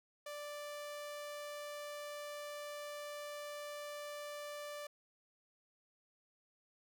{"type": "tone", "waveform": "sawtooth", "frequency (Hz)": 587.3, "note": "D5", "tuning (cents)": 0, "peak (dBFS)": -40, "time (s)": [0.26, 4.87], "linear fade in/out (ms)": 5, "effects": []}